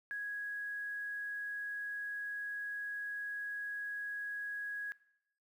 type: tone with quantisation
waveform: sine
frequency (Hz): 1661.2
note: G#6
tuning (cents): 0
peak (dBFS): -37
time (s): 0.11-4.92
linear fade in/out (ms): 0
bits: 11
effects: noise-tail reverb RT60 0.8 s tail -20 dB re dry